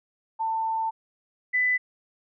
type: tone pair in turn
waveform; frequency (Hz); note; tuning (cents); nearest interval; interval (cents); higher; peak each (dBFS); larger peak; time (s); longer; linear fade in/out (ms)
sine; 893 / 1997.8; A5 / B6; +25 / +19; octave + major second; 1394; second; -24 / -20; second; 0.39-0.91 / 1.53-1.78; first; 20
effects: none